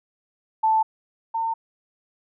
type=tone pair in turn; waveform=sine; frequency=880 / 905.3 Hz; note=A5 / A5; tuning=0 / +49 cents; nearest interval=unison; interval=49 cents; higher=second; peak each=-16 / -22 dBFS; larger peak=first; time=0.63-0.83 / 1.34-1.54 s; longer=neither; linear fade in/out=10 ms; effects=none